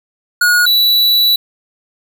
square tone pair in turn, 1447 / 3944 Hz, F#6 / B7, -39 / -3 cents, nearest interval octave + perfect fourth, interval 1736 cents, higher second, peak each -9 dBFS, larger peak neither, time 0.41-0.66 / 0.66-1.36 s, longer second, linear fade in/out 5 ms, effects none

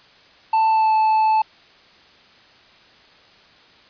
triangle tone with pitch glide, 885 to 873.3 Hz, A5 to A5, +10 to -13 cents, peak -12 dBFS, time 0.53-1.42 s, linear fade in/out 5 ms, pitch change -23 cents, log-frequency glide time 0.68-0.94 s, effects white hiss -50 dBFS RMS until 3.89 s + resampled to 11025 Hz

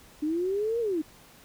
sine linear two-way sweep, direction up then down, 293.7 to 477.2 to 293.7 Hz, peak -25 dBFS, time 0.22-1.02 s, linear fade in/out 10 ms, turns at 0.8 s, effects pink hiss -54 dBFS RMS until 1.44 s

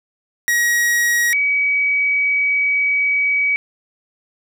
45% pulse / sine tone pair in turn, 1900 / 2272 Hz, A#6 / C#7, +33 / +42 cents, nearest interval minor third, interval 309 cents, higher second, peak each -14 dBFS, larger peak neither, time 0.48-1.33 / 1.33-3.56 s, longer second, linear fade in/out 0 ms, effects none

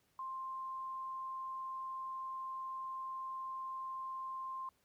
sine tone, 1052 Hz, C6, 9 cents sharp, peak -40 dBFS, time 0.19-4.69 s, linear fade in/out 2 ms, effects pink hiss -75 dBFS RMS until 4.84 s + high-pass 60 Hz 12 dB/octave

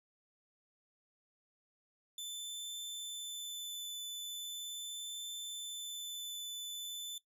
sawtooth tone with vibrato, 3520 Hz, A7, in tune, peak -38 dBFS, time 2.18-7.18 s, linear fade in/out 2 ms, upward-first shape triangle, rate 0.4 Hz, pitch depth 10 cents each way, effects noise-tail reverb RT60 0.1 s tail -17 dB re dry

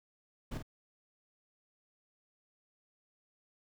brown noise with echo, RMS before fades -38 dBFS, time 0.51-0.58 s, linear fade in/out 10 ms, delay 47 ms, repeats 1, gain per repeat -6 dB, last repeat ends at 0.627 s, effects none

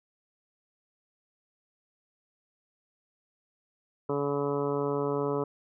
harmonic tone, 142.6 Hz, C#3, 49 cents sharp, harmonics 1 / 2 / 3 / 4 / 5 / 6 / 7 / 8 / 9, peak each -36 / -34 / -29 / -36 / -43 / -44 / -38 / -43 / -41 dBFS, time 4.09-5.44 s, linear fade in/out 5 ms, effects none

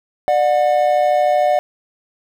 triangle tone pair together, 595.7 / 729 Hz, D5 / F#5, +24 / -26 cents, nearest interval minor third, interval 350 cents, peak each -13 dBFS, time 0.28-1.59 s, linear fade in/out 0 ms, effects 8-bit

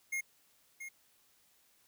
square tone with echo, 2143 Hz, C7, 41 cents sharp, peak -34 dBFS, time 0.12-0.21 s, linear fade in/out 10 ms, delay 680 ms, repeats 1, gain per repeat -9 dB, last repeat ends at 0.89 s, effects white hiss -69 dBFS RMS until 1.87 s

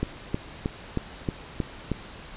click train, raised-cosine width 3 ms, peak -12 dBFS, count 7, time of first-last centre 0.03-1.917 s, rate 3.18 Hz, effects pink hiss -43 dBFS RMS until 2.36 s + resampled to 8000 Hz

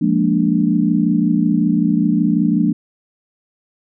sine chord, Bb dominant seventh, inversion second, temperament equal, 174.61 / 207.7 / 233.1 / 293.7 Hz, F3 / Ab3 / Bb3 / D4, 0 / 0 / 0 / 0 cents, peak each -18 dBFS, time 0.01-2.73 s, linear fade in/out 10 ms, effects none

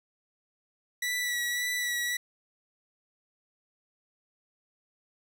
sawtooth tone with vibrato, 1952 Hz, B6, 21 cents flat, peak -25 dBFS, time 1.02-2.17 s, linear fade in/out 5 ms, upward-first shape sine, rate 1.8 Hz, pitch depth 22 cents each way, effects none

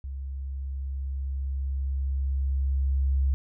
sine tone with level ramp, 67.6 Hz, C#2, 43 cents flat, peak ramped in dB -32 to -20 dBFS, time 0.04-3.34 s, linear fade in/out 0 ms, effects none

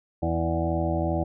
harmonic tone with a mistuned harmonic, 82.41 Hz, E2, in tune, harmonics 1 / 2 / 3 / 4 / 6 / 7 / 8 / 9 / 10, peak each -28 / -30 / -37 / -29 / -39 / -30 / -42 / -32 / -40 dBFS, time 0.22-1.24 s, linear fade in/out 10 ms, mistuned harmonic 7, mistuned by +30 cents, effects none

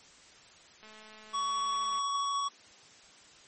click train, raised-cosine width 0.3 ms, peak -37 dBFS, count 251, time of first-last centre 0.83-1.987 s, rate 216 Hz
square tone, 1122 Hz, C#6, 21 cents sharp, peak -30 dBFS, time 1.33-2.49 s, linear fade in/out 20 ms
effects white hiss -56 dBFS RMS until 3.47 s + MP3 32 kbps

